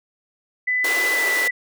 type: tone with pitch glide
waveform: sine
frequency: 2000 to 1978.2 Hz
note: B6 to B6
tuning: +21 to +2 cents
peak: -18 dBFS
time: 0.67-1.51 s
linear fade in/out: 10 ms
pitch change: -19 cents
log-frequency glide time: 1.12-1.29 s
type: high-pass noise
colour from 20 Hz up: pink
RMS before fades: -27 dBFS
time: 0.84-1.48 s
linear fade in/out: 5 ms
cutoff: 320 Hz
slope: 48 dB/octave
effects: none